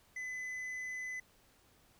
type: tone with tanh clipping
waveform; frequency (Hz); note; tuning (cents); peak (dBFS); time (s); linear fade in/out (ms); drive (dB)
sine; 2012; B6; +32; -40; 0.16-1.2; 5; 6
effects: pink hiss -67 dBFS RMS until 1.99 s